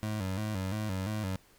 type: tone with vibrato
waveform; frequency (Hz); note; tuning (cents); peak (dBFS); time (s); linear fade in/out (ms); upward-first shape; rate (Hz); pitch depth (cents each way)
25% pulse; 100.7; G2; +47; -28; 0.03-1.36; 0; square; 2.9; 110
effects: pink hiss -62 dBFS RMS until 1.58 s